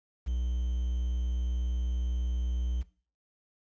triangle tone with quantisation, 60.9 Hz, B1, 24 cents flat, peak -26 dBFS, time 0.26-2.83 s, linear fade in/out 20 ms, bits 9, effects noise-tail reverb RT60 0.4 s tail -18 dB re dry + resampled to 16000 Hz

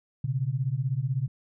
sine beating tone pair, 123.47 / 139.47 Hz, B2 / C#3, 0 / +11 cents, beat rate 16 Hz, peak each -28 dBFS, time 0.24-1.28 s, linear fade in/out 5 ms, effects none

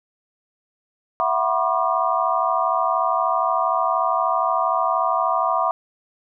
sine tone cluster, 666 / 739 / 977 / 1081 / 1198 Hz, E5 / F#5 / B5 / C#6 / D6, +18 / -2 / -19 / -44 / +34 cents, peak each -24 dBFS, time 1.2-5.71 s, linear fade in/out 0 ms, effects none

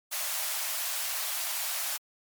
white high-pass noise, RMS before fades -32 dBFS, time 0.11-1.98 s, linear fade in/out 20 ms, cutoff 570 Hz, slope 96 dB/octave, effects MP3 96 kbps

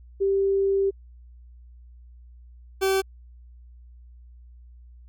sine / 40% pulse tone pair in turn, 392 / 385.3 Hz, G4 / G4, 0 / -30 cents, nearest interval unison, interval 30 cents, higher first, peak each -19 dBFS, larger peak neither, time 0.2-0.91 / 2.81-3.02 s, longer first, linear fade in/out 20 ms, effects added 60 Hz sine -45 dBFS peak until 5.08 s

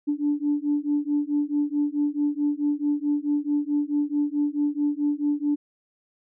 sine beating tone pair, 290 / 294.6 Hz, D4 / D4, -22 / +6 cents, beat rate 4.6 Hz, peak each -24 dBFS, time 0.07-5.56 s, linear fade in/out 20 ms, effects tanh soft clip ceiling -14 dBFS

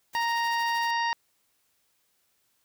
white noise with tremolo, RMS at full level -45 dBFS, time 0.13-0.91 s, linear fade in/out 5 ms, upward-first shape sine, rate 13 Hz, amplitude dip 65%
harmonic tone, 932.3 Hz, A#5, in tune, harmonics 1 / 2 / 3 / 4 / 5 / 6, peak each -26 / -30 / -37 / -42 / -39 / -43 dBFS, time 0.15-1.13 s, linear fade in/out 0 ms
effects white hiss -71 dBFS RMS until 2.64 s

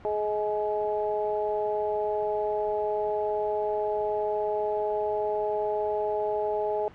harmonic tone, 210.6 Hz, G#3, 24 cents sharp, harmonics 2 / 3 / 4, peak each -28 / -30 / -31 dBFS, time 0.05-6.88 s, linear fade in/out 0 ms, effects pink hiss -50 dBFS RMS until 6.94 s + low-pass 2000 Hz 12 dB/octave

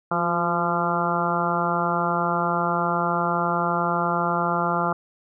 harmonic tone with a mistuned harmonic, 171.8 Hz, F3, 28 cents flat, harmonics 1 / 2 / 3 / 4 / 5 / 6 / 7 / 8, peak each -28 / -31 / -31 / -28 / -28 / -30 / -27 / -28 dBFS, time 0.11-4.93 s, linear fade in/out 5 ms, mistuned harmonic 2, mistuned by +43 cents, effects none

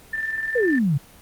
sine tone with tremolo, 1778 Hz, A6, 18 cents sharp, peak -22 dBFS, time 0.13-0.79 s, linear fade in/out 5 ms, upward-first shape square, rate 20 Hz, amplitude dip 45%
sine exponential sweep, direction down, 520 to 130 Hz, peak -17 dBFS, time 0.55-0.98 s, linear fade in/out 10 ms
effects pink hiss -48 dBFS RMS until 1.21 s + Opus 24 kbps

